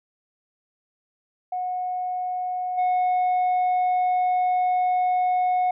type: tone with level steps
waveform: sine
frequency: 730 Hz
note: F#5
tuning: 24 cents flat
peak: -24 / -16 dBFS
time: 1.52-5.71 s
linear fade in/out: 5 ms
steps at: 2.77 s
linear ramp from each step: 20 ms
effects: tanh soft clip ceiling -18 dBFS